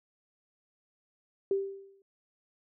sine tone with exponential decay, 392 Hz, G4, in tune, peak -23 dBFS, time 1.51-2.02 s, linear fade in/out 2 ms, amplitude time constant 110 ms, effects none

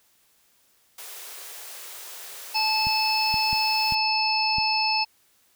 white high-pass noise, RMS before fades -40 dBFS, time 0.98-3.95 s, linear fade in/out 5 ms, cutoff 360 Hz, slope 96 dB/octave
harmonic tone, 871 Hz, A5, 18 cents flat, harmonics 1 / 3 / 5 / 6, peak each -25 / -27 / -30 / -25 dBFS, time 2.54-5.05 s, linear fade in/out 20 ms
clicks, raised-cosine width 5 ms, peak -22 dBFS, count 5, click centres 2.87 / 3.342 / 3.53 / 3.923 / 4.584 s
effects white hiss -63 dBFS RMS until 5.55 s

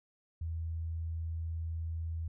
sine tone, 81.9 Hz, E2, 11 cents flat, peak -34 dBFS, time 0.41-2.28 s, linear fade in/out 5 ms, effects none

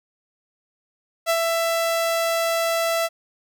sawtooth tone with ADSR envelope, 665 Hz, E5, 15 cents sharp, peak -13 dBFS, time 1.26-3.09 s, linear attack 39 ms, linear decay 59 ms, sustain -3 dB, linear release 39 ms, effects none

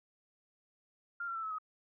sine tone with pitch steps, 1396.9 / 1362.6 / 1329.2 / 1296.6 / 1264.8 Hz, F6 / F6 / E6 / E6 / D#6, 0 / -43 / +14 / -29 / +28 cents, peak -36 dBFS, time 1.2-1.585 s, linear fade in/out 5 ms, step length 77 ms, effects none

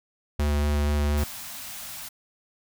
square tone with vibrato, 73.42 Hz, D2, in tune, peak -22 dBFS, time 0.39-1.24 s, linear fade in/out 5 ms, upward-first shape square, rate 4.2 Hz, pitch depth 8 cents each way
white band-stop noise, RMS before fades -38 dBFS, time 1.17-2.09 s, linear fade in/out 10 ms, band 290 to 580 Hz, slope 96 dB/octave
effects none

